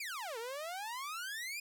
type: exponential two-way sweep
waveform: sawtooth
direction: down then up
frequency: 2489 to 440 to 2489 Hz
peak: -36 dBFS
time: 0-1.6 s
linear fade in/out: 5 ms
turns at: 0.38 s
effects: none